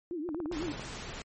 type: tone with vibrato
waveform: sine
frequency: 325.3 Hz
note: E4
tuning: 23 cents flat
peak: -33 dBFS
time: 0.11-0.72 s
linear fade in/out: 0 ms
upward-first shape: triangle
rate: 8 Hz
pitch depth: 220 cents each way
type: click train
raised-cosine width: 1 ms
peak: -27 dBFS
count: 10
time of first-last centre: 0.29-0.796 s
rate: 17.8 Hz
type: noise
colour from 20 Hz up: pink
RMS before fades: -41 dBFS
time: 0.52-1.22 s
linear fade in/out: 2 ms
effects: MP3 32 kbps